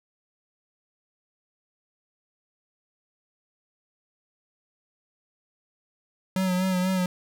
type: tone with vibrato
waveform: square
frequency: 185 Hz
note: F#3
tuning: in tune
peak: -23 dBFS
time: 6.36-7.06 s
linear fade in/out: 2 ms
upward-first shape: sine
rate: 4.1 Hz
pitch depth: 40 cents each way
effects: none